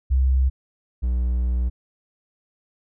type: tone pair in turn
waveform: sine / triangle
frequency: 65.41 / 61.22 Hz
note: C2 / B1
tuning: 0 / -15 cents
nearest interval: minor second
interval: 115 cents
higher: first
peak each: -15 / -17 dBFS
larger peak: first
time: 0.1-0.5 / 1.02-1.7 s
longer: second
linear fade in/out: 20 ms
effects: none